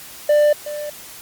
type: tone with echo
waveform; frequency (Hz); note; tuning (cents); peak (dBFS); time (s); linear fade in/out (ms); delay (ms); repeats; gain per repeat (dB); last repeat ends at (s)
triangle; 593; D5; +17; -9; 0.29-0.53; 5; 370; 1; -14; 0.9
effects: white hiss -38 dBFS RMS until 1.21 s + Opus 48 kbps